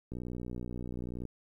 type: click train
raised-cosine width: 3 ms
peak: -27 dBFS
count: 70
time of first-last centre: 0.12-1.253 s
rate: 60.9 Hz
effects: 11-bit